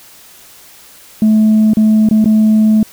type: tone with dropouts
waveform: sine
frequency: 216.6 Hz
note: A3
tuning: 27 cents flat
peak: -4 dBFS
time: 1.22-2.83 s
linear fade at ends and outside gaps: 2 ms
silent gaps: 1.735-1.77 / 2.089-2.111 / 2.244-2.257 s
effects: tanh soft clip ceiling -4 dBFS + white hiss -40 dBFS RMS until 2.92 s